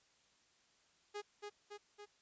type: tone with echo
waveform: sawtooth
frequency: 413 Hz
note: G#4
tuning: 10 cents flat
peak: -38 dBFS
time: 1.14-1.22 s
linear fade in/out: 20 ms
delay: 280 ms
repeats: 3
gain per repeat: -3 dB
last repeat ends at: 2.06 s
effects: white hiss -72 dBFS RMS until 2.21 s + resampled to 16000 Hz